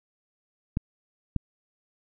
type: clicks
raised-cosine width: 5 ms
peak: -13 dBFS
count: 2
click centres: 0.771 / 1.363 s
effects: none